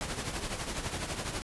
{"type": "noise with tremolo", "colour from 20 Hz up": "pink", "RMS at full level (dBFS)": -33, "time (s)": [0.01, 1.42], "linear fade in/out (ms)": 0, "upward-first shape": "triangle", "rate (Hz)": 12, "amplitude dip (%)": 65, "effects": ["resampled to 24000 Hz"]}